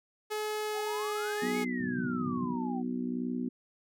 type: tone with pitch glide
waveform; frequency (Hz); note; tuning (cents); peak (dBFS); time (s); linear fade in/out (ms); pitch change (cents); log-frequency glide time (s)
sawtooth; 425.9 to 418.1; G#4 to G#4; +44 to +12; -28; 0.3-1.65; 20; -32; 0.64-1.35
type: exponential two-way sweep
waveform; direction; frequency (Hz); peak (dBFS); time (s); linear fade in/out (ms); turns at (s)
sine; up then down; 738 to 2230 to 738; -38; 0.73-2.83; 50; 1.58
type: harmonic tone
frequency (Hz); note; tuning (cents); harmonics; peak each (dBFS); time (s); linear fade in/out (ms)
61.7; B1; -1; 3 / 4 / 5 / 6; -39 / -32 / -42 / -42; 1.42-3.49; 5
type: band-pass noise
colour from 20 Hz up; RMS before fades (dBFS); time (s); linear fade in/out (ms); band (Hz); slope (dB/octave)
white; -41; 1.8-2.55; 2; 110 to 210; 48
effects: none